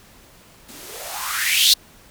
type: noise with band-pass filter sweep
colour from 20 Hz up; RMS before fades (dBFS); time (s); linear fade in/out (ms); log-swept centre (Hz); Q
violet; -21; 0.68-1.74; 10; 220 to 4200; 5.5
effects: pink hiss -49 dBFS RMS until 2.1 s